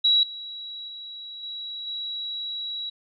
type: tone with level steps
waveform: sine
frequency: 3889 Hz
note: B7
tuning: 27 cents flat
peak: -16 / -34 / -36 / -32 / -29 dBFS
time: 0.04-2.9 s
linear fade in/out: 10 ms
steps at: 0.23 / 0.88 / 1.43 / 1.87 s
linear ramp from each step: 2 ms
effects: none